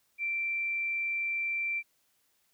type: tone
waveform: sine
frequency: 2349 Hz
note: D7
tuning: in tune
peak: -29 dBFS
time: 0.18-1.83 s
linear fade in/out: 50 ms
effects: white hiss -72 dBFS RMS until 2.53 s